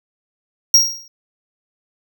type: tone with exponential decay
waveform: square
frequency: 5620 Hz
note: F8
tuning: 10 cents sharp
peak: -5 dBFS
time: 0.74-1.08 s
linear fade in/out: 2 ms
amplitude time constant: 73 ms
effects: none